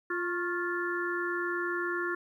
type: harmonic tone with a mistuned harmonic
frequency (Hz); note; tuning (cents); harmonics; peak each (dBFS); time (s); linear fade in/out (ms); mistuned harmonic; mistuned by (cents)
349.2; F4; 0; 1 / 3 / 4 / 5; -33 / -38 / -35 / -35; 0.1-2.15; 5; 3; +69
effects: 11-bit